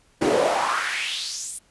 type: noise with high-pass filter sweep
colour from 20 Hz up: brown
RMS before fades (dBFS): -24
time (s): 0.21-1.59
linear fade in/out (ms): 10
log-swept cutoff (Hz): 320 to 10000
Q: 3.8
effects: pink hiss -60 dBFS RMS until 1.7 s + resampled to 24000 Hz